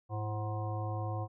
harmonic tone with a mistuned harmonic, 105.7 Hz, G#2, 31 cents sharp, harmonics 1 / 3 / 5 / 7 / 9 / 10, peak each -34 / -45 / -44 / -42 / -49 / -46 dBFS, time 0.09-1.28 s, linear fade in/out 50 ms, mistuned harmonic 3, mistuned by +93 cents, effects none

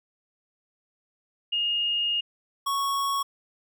sine / square tone pair in turn, 2847 / 1107.9 Hz, F7 / C#6, +33 / -1 cents, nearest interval octave + major third, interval 1634 cents, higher first, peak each -23 / -25 dBFS, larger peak first, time 1.52-2.21 / 2.66-3.23 s, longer first, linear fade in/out 10 ms, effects none

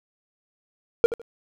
triangle tone with echo, 466.2 Hz, A#4, in tune, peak -8 dBFS, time 1.04-1.06 s, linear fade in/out 0 ms, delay 78 ms, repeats 2, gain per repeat -14 dB, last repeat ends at 1.216 s, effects none

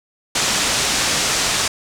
white low-pass noise, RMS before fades -19 dBFS, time 0.35-1.68 s, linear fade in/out 5 ms, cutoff 7800 Hz, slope 24 dB/octave, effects none

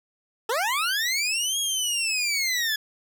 20% pulse linear two-way sweep, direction up then down, 415.3 to 3322 to 1685 Hz, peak -18 dBFS, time 0.49-2.76 s, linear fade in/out 5 ms, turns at 1.59 s, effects none

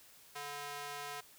square tone with high-pass filter, 144.4 Hz, D3, 29 cents flat, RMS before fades -44 dBFS, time 0.35-1.21 s, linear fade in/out 10 ms, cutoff 810 Hz, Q 0.9, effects white hiss -60 dBFS RMS until 1.38 s

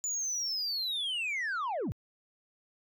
sine linear sweep, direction down, 7040 to 70 Hz, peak -28 dBFS, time 0.04-1.92 s, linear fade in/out 0 ms, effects tanh soft clip ceiling -30 dBFS

